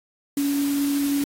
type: tone in noise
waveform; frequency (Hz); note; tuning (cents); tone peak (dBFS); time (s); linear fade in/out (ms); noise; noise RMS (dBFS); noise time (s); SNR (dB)
sine; 283.1; C#4; +37; -20; 0.37-1.24; 2; white; -34; 0.37-1.24; +11
effects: AAC 48 kbps